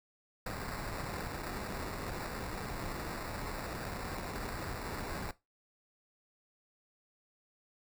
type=noise with sample-and-hold; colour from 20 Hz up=pink; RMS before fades=-40 dBFS; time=0.46-5.31 s; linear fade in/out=2 ms; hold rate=3150 Hz; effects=noise-tail reverb RT60 0.2 s tail -17 dB re dry